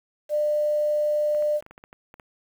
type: tone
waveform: sine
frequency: 598 Hz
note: D5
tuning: 31 cents sharp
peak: -20 dBFS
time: 0.29-1.61 s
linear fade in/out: 50 ms
type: clicks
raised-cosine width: 0.5 ms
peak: -30 dBFS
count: 10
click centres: 1.348 / 1.424 / 1.625 / 1.664 / 1.71 / 1.779 / 1.839 / 1.929 / 2.141 / 2.198 s
effects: 8-bit